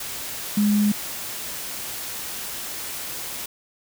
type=tone in noise; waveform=sine; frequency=207.7 Hz; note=G#3; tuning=in tune; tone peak=-16 dBFS; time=0.57-0.92 s; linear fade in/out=5 ms; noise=white; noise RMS=-32 dBFS; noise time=0-3.46 s; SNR=+13 dB; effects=none